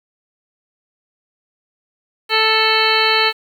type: harmonic tone with a mistuned harmonic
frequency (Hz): 440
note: A4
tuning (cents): 0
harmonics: 1 / 2 / 3 / 4 / 5 / 6 / 7 / 9 / 10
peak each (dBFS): -21 / -21 / -21 / -21 / -21 / -21 / -21 / -21 / -21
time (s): 2.29-3.33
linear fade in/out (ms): 50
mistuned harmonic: 10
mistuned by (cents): -24
effects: 7-bit